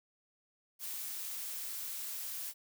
blue noise, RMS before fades -41 dBFS, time 0.79-2.54 s, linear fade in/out 50 ms, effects none

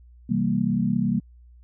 sine chord, C dominant seventh, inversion none, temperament equal, 130.81 / 164.81 / 196 / 233.1 Hz, C3 / E3 / G3 / Bb3, 0 / 0 / 0 / 0 cents, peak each -29 / -28 / -24 / -24 dBFS, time 0.29-1.2 s, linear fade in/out 10 ms, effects added 60 Hz sine -47 dBFS peak until 1.63 s

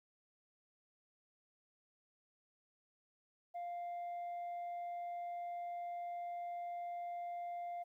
sine tone, 698.5 Hz, F5, in tune, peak -38 dBFS, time 3.54-7.84 s, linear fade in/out 20 ms, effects tanh soft clip ceiling -40 dBFS + 13-bit

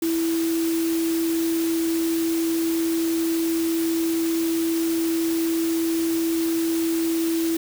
sine tone in noise, 329.6 Hz, E4, in tune, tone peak -20 dBFS, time 0.02-7.57 s, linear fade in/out 5 ms, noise white, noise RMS -33 dBFS, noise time 0.02-7.57 s, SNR +10 dB, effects none

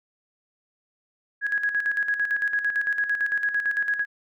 sine tone with tremolo, 1661.2 Hz, G#6, in tune, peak -20 dBFS, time 1.41-4.06 s, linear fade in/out 50 ms, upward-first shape square, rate 8.9 Hz, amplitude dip 60%, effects none

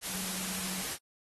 sine tone in noise, 186.6 Hz, F#3, 15 cents sharp, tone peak -42 dBFS, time 0.05-0.84 s, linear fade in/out 50 ms, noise white, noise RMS -36 dBFS, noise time 0.01-0.98 s, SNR -9 dB, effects AAC 32 kbps

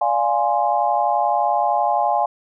sine chord, D half-diminished seventh, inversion none, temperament equal, 587.3 / 698.5 / 830.6 / 1046.5 Hz, D5 / F5 / Ab5 / C6, 0 / 0 / 0 / 0 cents, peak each -25 / -20 / -19 / -25 dBFS, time 0.01-2.26 s, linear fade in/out 5 ms, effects none

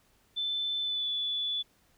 sine tone with pitch glide, 3525 to 3450 Hz, A7 to A7, +2 to -35 cents, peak -29 dBFS, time 0.36-1.63 s, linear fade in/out 20 ms, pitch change -37 cents, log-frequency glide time 0.81-1.11 s, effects pink hiss -67 dBFS RMS until 1.97 s

